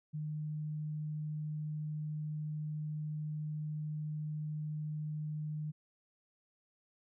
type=tone; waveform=sine; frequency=152.3 Hz; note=D#3; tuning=37 cents flat; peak=-36 dBFS; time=0.13-5.72 s; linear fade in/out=20 ms; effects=none

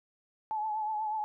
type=tone with vibrato; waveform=sine; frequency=860 Hz; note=A5; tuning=40 cents flat; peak=-30 dBFS; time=0.51-1.24 s; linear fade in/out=0 ms; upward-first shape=triangle; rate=8.2 Hz; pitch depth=51 cents each way; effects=none

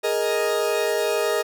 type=chord; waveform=40% pulse; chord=Ab suspended second; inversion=none; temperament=equal; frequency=415.3 / 466.2 / 622.3 Hz; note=Ab4 / Bb4 / Eb5; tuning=0 / 0 / 0 cents; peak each=-24 dBFS; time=0.03-1.43 s; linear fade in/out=20 ms; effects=none

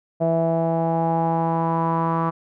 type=tone with low-pass filter sweep; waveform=sawtooth; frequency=164.81 Hz; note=E3; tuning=in tune; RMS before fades=-21 dBFS; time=0.2-2.31 s; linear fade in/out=20 ms; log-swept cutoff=650 to 1100 Hz; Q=6.3; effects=none

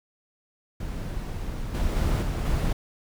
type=noise with level steps; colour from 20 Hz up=brown; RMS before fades=-32 / -25 / -23 / -27 / -24 dBFS; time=0.8-2.73 s; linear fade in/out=5 ms; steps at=1.74 / 1.96 / 2.22 / 2.45 s; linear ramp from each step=10 ms; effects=none

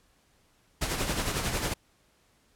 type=noise with tremolo; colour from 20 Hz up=pink; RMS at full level=-28 dBFS; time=0.81-1.74 s; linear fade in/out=10 ms; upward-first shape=sine; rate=11 Hz; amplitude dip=50%; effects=pink hiss -66 dBFS RMS until 2.55 s + low-pass 12000 Hz 12 dB/octave

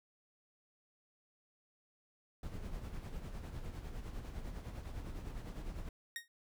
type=noise with tremolo; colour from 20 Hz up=brown; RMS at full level=-42 dBFS; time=2.43-5.89 s; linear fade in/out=2 ms; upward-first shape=sine; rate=9.9 Hz; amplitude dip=50%
type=tone with exponential decay; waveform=sawtooth; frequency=1864.7 Hz; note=A#6; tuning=in tune; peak=-33 dBFS; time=6.16-6.28 s; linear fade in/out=1 ms; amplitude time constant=25 ms
effects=none

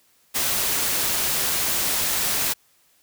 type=noise; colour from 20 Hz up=white; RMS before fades=-23 dBFS; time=0.34-2.54 s; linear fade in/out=20 ms; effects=white hiss -61 dBFS RMS until 3.02 s

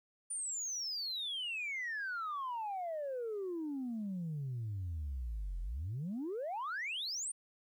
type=exponential two-way sweep; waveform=sine; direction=down then up; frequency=9397 to 41.58 to 9397 Hz; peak=-35 dBFS; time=0.3-7.32 s; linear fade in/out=10 ms; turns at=5.61 s; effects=tanh soft clip ceiling -34 dBFS + 12-bit

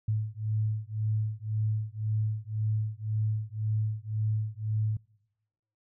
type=beating tone pair; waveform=sine; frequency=107.2 / 109.1 Hz; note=A2 / A2; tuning=-45 / -14 cents; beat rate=1.9 Hz; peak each=-30 dBFS; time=0.08-4.97 s; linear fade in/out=5 ms; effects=noise-tail reverb RT60 1.0 s tail -26 dB re dry

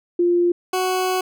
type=tone pair in turn; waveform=sine / 20% pulse; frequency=349.2 / 370.6 Hz; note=F4 / F#4; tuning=0 / +3 cents; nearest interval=minor second; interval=103 cents; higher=second; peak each=-14 dBFS; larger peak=neither; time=0.19-0.52 / 0.73-1.21 s; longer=second; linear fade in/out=5 ms; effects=none

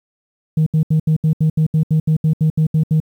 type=tone bursts; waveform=sine; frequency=156.9 Hz; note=D#3; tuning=15 cents sharp; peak=-9 dBFS; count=15; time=0.57-3.002 s; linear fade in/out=5 ms; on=94 ms; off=73 ms; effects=tanh soft clip ceiling -9 dBFS + 8-bit

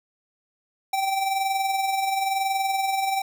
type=tone with amplitude modulation; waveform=square; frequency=777 Hz; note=G5; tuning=16 cents flat; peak=-21 dBFS; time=0.93-3.22 s; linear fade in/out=5 ms; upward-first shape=sine; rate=21 Hz; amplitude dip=45%; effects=none

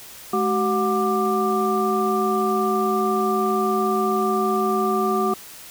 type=tone cluster; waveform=sine; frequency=213.4 / 379.9 / 727 / 1184 Hz; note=G#3 / F#4 / F#5 / D6; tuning=+47 / +46 / -31 / +14 cents; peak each=-25 / -22 / -26 / -23 dBFS; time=0.33-5.34 s; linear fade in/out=5 ms; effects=white hiss -41 dBFS RMS until 5.7 s

